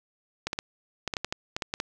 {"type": "clicks", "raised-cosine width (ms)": 0.2, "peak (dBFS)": -12, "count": 12, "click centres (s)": [0.47, 0.531, 0.589, 1.077, 1.138, 1.168, 1.246, 1.325, 1.565, 1.622, 1.739, 1.801], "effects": []}